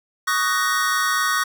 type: chord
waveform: square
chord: D# minor seventh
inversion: third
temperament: just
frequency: 1120.1 / 1244.5 / 1493.4 / 1866.8 Hz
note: C#6 / D#6 / F#6 / A#6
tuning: +18 / 0 / +16 / +2 cents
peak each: -25 dBFS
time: 0.27-1.44 s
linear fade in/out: 10 ms
effects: 8-bit